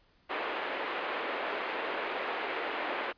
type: band-pass noise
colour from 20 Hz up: pink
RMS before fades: -35 dBFS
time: 0.29-3.13 s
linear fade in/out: 20 ms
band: 370 to 2800 Hz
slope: 24 dB/octave
effects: pink hiss -67 dBFS RMS until 3.17 s + resampled to 11025 Hz